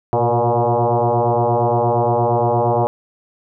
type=tone with frequency modulation; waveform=sine; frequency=123.3 Hz; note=B2; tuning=2 cents flat; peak=-13 dBFS; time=0.13-2.87 s; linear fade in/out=0 ms; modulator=119 Hz; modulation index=7; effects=none